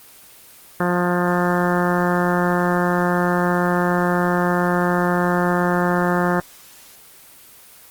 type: harmonic tone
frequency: 177 Hz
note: F3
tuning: 23 cents sharp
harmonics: 1 / 2 / 3 / 4 / 5 / 6 / 7 / 8 / 9 / 10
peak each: -20 / -23 / -25 / -26 / -27 / -28 / -28 / -29 / -30 / -30 dBFS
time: 0.8-6.4 s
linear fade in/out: 2 ms
effects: white hiss -45 dBFS RMS until 7.9 s + Opus 24 kbps